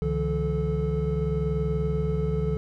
triangle tone cluster, 68.1 / 147.2 / 167.9 / 433.7 Hz, C#2 / D3 / E3 / A4, -30 / +4 / +32 / -25 cents, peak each -27 dBFS, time 0.02-2.57 s, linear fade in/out 0 ms, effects none

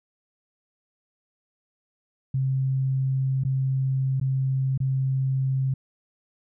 sine tone with dropouts, 133 Hz, C3, 29 cents sharp, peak -21 dBFS, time 2.34-5.74 s, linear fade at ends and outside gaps 5 ms, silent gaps 3.437-3.449 / 4.2-4.212 / 4.777-4.802 s, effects none

